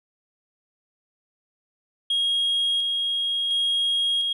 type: tone with tremolo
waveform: sine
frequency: 3272 Hz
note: G#7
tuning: 26 cents flat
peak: -18 dBFS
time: 2.1-4.33 s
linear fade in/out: 5 ms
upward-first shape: square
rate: 0.71 Hz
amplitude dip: 30%
effects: tanh soft clip ceiling -18 dBFS